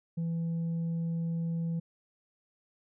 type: tone with tanh clipping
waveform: triangle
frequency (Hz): 166.4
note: E3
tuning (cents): +17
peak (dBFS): -30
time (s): 0.17-1.8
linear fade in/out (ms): 10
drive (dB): 7
effects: none